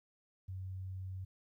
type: tone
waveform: sine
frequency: 94 Hz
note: F#2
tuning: 28 cents sharp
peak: -40 dBFS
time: 0.48-1.25 s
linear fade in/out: 10 ms
effects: 13-bit